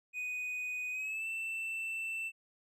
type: tone with pitch glide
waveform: triangle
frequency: 2489 to 2668 Hz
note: D#7 to E7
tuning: 0 to +20 cents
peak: -34 dBFS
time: 0.13-2.32 s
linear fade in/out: 50 ms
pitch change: +120 cents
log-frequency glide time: 0.91-1.27 s
effects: none